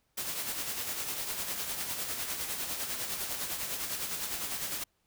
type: noise with tremolo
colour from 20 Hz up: white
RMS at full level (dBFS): -34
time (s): 0.17-4.84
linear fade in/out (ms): 10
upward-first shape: sine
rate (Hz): 9.9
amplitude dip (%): 45
effects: pink hiss -75 dBFS RMS until 5.06 s